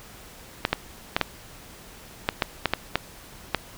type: clicks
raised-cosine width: 0.3 ms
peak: -4 dBFS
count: 10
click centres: 0.651 / 0.73 / 1.165 / 1.213 / 2.289 / 2.422 / 2.657 / 2.736 / 2.956 / 3.547 s
effects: pink hiss -46 dBFS RMS until 3.77 s